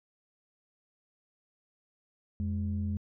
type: tone pair together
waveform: sine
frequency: 87.63 / 207.7 Hz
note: F2 / G#3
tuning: +6 / 0 cents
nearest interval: octave + minor third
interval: 1494 cents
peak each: -30 / -33 dBFS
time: 2.4-2.97 s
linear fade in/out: 0 ms
effects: tanh soft clip ceiling -23 dBFS